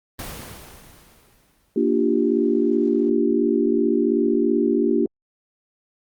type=noise with exponential decay; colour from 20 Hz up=pink; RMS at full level=-31 dBFS; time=0.19-2.03 s; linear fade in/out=2 ms; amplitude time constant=400 ms
type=chord; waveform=sine; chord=G minor seventh; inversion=first; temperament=equal; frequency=233.1 / 293.7 / 349.2 / 392 Hz; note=Bb3 / D4 / F4 / G4; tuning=0 / 0 / 0 / 0 cents; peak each=-22 dBFS; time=1.76-5.06 s; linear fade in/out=5 ms
effects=Opus 24 kbps